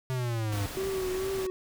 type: exponential sweep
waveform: square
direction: down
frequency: 131.6 to 98 Hz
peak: -29 dBFS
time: 0.1-0.66 s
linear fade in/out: 0 ms
type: noise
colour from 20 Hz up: pink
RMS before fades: -39 dBFS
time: 0.52-1.47 s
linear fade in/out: 5 ms
type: tone with vibrato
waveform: triangle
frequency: 378.2 Hz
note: F#4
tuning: 38 cents sharp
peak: -27 dBFS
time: 0.77-1.5 s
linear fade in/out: 0 ms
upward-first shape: triangle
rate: 2.3 Hz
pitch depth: 52 cents each way
effects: none